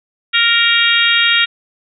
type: harmonic tone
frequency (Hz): 466.2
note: A#4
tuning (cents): 0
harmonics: 3 / 4 / 5 / 6 / 7 / 8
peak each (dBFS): -17 / -17 / -17 / -17 / -17 / -17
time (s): 0.33-1.46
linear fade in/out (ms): 20
effects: none